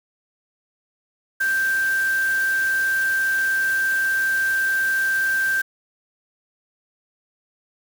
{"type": "tone in noise", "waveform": "sine", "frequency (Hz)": 1570, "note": "G6", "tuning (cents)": 2, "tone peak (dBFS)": -18, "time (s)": [1.4, 5.62], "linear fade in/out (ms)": 10, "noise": "white", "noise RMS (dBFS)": -35, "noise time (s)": [1.4, 5.62], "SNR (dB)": 14, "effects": []}